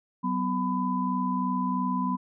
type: tone cluster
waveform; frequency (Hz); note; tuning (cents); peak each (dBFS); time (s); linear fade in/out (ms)
sine; 187.6 / 250.6 / 1002; F#3 / B3 / B5; +24 / +25 / +25; -29; 0.23-2.17; 20
effects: none